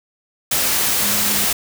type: tone in noise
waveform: sine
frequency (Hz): 204.8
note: G#3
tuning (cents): -24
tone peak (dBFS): -29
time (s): 1.02-1.45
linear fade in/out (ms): 5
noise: white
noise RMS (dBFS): -18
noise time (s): 0.51-1.53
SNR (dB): -14
effects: none